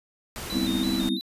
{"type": "noise", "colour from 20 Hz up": "pink", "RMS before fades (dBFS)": -35, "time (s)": [0.36, 1.09], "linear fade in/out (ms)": 0}
{"type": "tone with vibrato", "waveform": "triangle", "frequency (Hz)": 3820, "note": "A#7", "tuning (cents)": 42, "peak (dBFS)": -31, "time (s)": [0.5, 1.21], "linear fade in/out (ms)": 0, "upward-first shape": "square", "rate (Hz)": 3, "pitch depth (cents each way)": 66}
{"type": "chord", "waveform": "sine", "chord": "C major seventh", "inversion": "second", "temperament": "just", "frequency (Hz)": [196.22, 245.3, 261.6, 327], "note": ["G3", "B3", "C4", "E4"], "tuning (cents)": [2, -12, 0, -14], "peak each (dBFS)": -29, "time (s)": [0.51, 1.2], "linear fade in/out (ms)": 50}
{"effects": ["resampled to 32000 Hz"]}